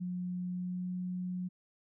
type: tone with pitch glide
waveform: sine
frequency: 179.9 to 181.36 Hz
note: F#3 to F#3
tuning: -48 to -34 cents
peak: -34 dBFS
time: 0-1.49 s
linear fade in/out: 20 ms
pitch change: +14 cents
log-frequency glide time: 0.49-0.9 s
effects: none